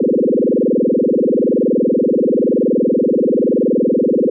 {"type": "tone with frequency modulation", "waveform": "sine", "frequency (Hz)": 370, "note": "F#4", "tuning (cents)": 0, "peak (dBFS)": -11, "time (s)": [0, 4.3], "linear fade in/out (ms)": 5, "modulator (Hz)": 21, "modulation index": 7.4, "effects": []}